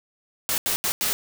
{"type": "noise bursts at uneven times", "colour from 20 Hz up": "white", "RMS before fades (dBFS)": -24, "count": 4, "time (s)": [[0.49, 0.58], [0.66, 0.76], [0.84, 0.92], [1.01, 1.13]], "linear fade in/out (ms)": 0, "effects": []}